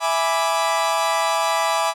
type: chord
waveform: 40% pulse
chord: E dominant seventh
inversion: none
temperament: equal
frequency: 659.3 / 830.6 / 987.8 / 1174.7 Hz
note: E5 / G#5 / B5 / D6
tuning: 0 / 0 / 0 / 0 cents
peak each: -23 dBFS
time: 0-1.94 s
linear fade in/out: 50 ms
effects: low-pass 11000 Hz 12 dB/octave